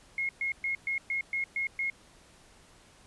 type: tone bursts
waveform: sine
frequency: 2158 Hz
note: C#7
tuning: 47 cents flat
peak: -28 dBFS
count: 8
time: 0.18-1.9 s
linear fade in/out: 2 ms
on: 110 ms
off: 120 ms
effects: pink hiss -58 dBFS RMS until 3.06 s + resampled to 24000 Hz